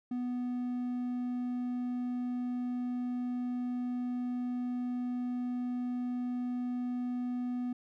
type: tone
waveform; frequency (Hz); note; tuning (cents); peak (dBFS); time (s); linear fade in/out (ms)
triangle; 246.9; B3; 0; -30; 0.11-7.73; 5
effects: none